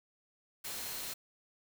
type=tone in noise; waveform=sine; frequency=4186 Hz; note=C8; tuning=in tune; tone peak=-51 dBFS; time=0.64-1.14 s; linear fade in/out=10 ms; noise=white; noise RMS=-41 dBFS; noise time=0.64-1.14 s; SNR=-13 dB; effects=none